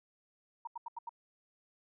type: tone bursts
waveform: sine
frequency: 935 Hz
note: A#5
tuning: 5 cents sharp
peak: -38 dBFS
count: 5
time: 0.65-1.093 s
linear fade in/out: 5 ms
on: 23 ms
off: 82 ms
effects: none